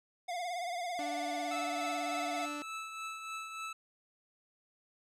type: tone with vibrato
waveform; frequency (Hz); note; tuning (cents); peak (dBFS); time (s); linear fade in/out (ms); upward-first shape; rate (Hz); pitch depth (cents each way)
square; 705; F5; +16; -36; 0.28-2.46; 10; triangle; 18; 83
type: tone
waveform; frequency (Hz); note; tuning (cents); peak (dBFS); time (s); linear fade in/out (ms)
sawtooth; 293.7; D4; 0; -36; 0.99-2.62; 0
type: tone with tremolo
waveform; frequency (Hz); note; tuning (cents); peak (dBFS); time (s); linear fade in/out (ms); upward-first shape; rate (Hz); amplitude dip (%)
25% pulse; 1311; E6; -10; -34; 1.51-3.73; 5; triangle; 3.4; 50
effects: low-pass 9000 Hz 12 dB/octave